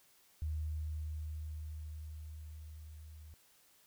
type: tone with level ramp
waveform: sine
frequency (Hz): 77.1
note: D#2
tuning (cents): -15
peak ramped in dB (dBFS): -34 to -50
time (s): 0.42-3.34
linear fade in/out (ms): 0
effects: white hiss -67 dBFS RMS until 3.86 s